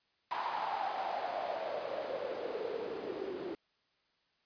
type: noise with band-pass filter sweep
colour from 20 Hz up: white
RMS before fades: -38 dBFS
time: 0.31-3.55 s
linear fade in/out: 0 ms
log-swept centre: 950 to 350 Hz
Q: 6.4
effects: white hiss -75 dBFS RMS until 4.45 s + resampled to 11025 Hz